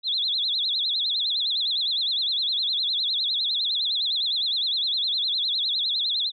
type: tone with vibrato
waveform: sine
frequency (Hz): 3729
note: A#7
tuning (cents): 0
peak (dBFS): -22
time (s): 0.03-6.32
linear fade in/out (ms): 50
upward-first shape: sine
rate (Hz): 9.8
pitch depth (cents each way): 200
effects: none